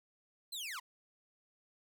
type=linear sweep; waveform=sawtooth; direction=down; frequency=4229 to 893 Hz; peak=-37 dBFS; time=0.52-0.8 s; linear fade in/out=10 ms; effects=none